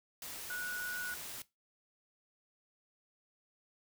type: tone in noise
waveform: sine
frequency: 1466 Hz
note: F#6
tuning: 16 cents flat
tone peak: -38 dBFS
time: 0.5-1.14 s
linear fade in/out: 2 ms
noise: white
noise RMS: -45 dBFS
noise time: 0.22-1.42 s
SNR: +4 dB
effects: noise-tail reverb RT60 0.2 s tail -18 dB re dry